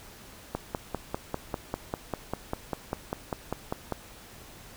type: click train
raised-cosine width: 1 ms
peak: -15 dBFS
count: 18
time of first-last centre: 0.55-3.923 s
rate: 5.04 Hz
effects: pink hiss -49 dBFS RMS until 4.76 s